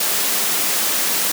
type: high-pass noise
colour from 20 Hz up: white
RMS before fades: -19 dBFS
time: 0-1.32 s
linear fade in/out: 5 ms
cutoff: 160 Hz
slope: 96 dB/octave
effects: none